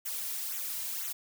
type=noise with flanger; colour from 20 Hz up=blue; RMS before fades=-36 dBFS; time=0.05-1.13 s; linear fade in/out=10 ms; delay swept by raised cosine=0.2 to 2.7 ms; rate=2 Hz; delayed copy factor=-0.85; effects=none